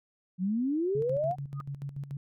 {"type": "exponential sweep", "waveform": "sine", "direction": "up", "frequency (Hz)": [174.61, 753], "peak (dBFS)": -26, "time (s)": [0.38, 1.36], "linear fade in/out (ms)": 50}
{"type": "tone with tremolo", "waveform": "sine", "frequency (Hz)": 140, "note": "C#3", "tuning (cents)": 18, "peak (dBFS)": -33, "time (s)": [0.95, 2.17], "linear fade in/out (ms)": 2, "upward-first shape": "square", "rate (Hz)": 6.9, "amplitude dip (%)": 70}
{"type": "tone with exponential growth", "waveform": "sine", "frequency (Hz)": 1235, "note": "D#6", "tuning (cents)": -13, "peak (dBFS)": -35, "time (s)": [1.52, 1.61], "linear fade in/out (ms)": 1, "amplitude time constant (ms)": 18}
{"effects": []}